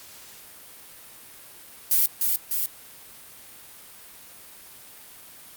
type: noise with echo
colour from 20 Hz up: violet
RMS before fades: -19 dBFS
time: 1.91-2.06 s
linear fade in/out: 2 ms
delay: 300 ms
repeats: 2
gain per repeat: -3 dB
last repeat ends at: 2.66 s
effects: white hiss -46 dBFS RMS until 5.56 s + Opus 48 kbps